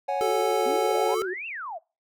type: chord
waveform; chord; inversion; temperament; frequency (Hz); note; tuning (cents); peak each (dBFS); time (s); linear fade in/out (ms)
triangle; C# suspended fourth; none; equal; 554.4 / 740 / 830.6; C#5 / F#5 / G#5; 0 / 0 / 0; -27; 0.08-1.15; 10
type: tone with vibrato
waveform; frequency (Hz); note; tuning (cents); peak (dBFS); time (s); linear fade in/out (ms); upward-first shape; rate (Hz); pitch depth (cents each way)
sine; 373.9; F#4; +18; -28; 0.21-1.34; 10; triangle; 9; 88
type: tone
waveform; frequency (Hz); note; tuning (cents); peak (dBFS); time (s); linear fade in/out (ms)
square; 440; A4; 0; -26; 0.21-1.22; 0
type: exponential two-way sweep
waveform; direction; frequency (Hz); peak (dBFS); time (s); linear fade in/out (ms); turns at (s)
sine; up then down; 235.9 to 2800 to 605; -32; 0.65-1.79; 20; 1.47
effects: noise-tail reverb RT60 0.3 s tail -25 dB re dry